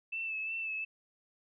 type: tone with vibrato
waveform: sine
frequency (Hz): 2637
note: E7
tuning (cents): 0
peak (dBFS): -34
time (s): 0.12-0.85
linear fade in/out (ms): 10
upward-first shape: sine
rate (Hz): 2.8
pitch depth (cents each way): 32
effects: none